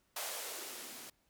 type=noise with band-pass filter sweep; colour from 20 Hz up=violet; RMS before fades=-44 dBFS; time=0.16-1.1 s; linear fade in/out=5 ms; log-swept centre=690 to 210 Hz; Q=2.2; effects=pink hiss -75 dBFS RMS until 1.29 s